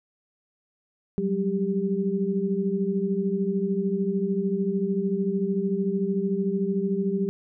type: tone cluster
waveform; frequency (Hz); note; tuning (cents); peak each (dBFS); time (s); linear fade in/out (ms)
sine; 185.1 / 198.5 / 395.4; F#3 / G3 / G4; +1 / +22 / +15; -27; 1.18-7.29; 0
effects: none